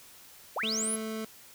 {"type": "linear sweep", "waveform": "sine", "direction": "up", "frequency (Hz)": [389.4, 11175], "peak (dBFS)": -29, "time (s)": [0.56, 0.96], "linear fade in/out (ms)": 5}
{"type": "tone", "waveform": "25% pulse", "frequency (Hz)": 219.8, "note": "A3", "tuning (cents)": -2, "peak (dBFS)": -30, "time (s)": [0.63, 1.25], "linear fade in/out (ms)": 5}
{"effects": ["white hiss -53 dBFS RMS until 1.54 s"]}